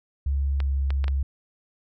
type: tone with pitch glide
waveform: sine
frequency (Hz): 69.3 to 68.39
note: C#2 to C#2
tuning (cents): 0 to -23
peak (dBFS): -21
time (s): 0.26-1.23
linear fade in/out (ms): 5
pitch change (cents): -23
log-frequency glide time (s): 0.58-0.66
type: clicks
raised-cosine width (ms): 0.3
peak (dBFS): -18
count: 4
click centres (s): 0.603 / 0.905 / 1.042 / 1.081
effects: none